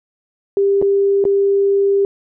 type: tone with dropouts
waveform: sine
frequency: 397.1 Hz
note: G4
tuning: 22 cents sharp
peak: -11 dBFS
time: 0.57-2.05 s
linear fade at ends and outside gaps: 1 ms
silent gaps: 0.816-0.824 / 1.241-1.252 s
effects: none